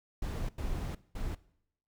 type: noise bursts at uneven times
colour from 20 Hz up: brown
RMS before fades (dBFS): -35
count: 3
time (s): 0.22-0.49 / 0.58-0.95 / 1.15-1.35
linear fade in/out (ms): 5
effects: noise-tail reverb RT60 0.7 s tail -20 dB re dry